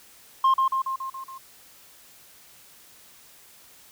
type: tone with echo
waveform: sine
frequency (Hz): 1062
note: C6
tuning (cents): +25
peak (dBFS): -13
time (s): 0.44-0.54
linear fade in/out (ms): 5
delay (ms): 140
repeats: 6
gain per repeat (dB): -4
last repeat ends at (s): 1.38
effects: tanh soft clip ceiling -15 dBFS + white hiss -52 dBFS RMS until 3.91 s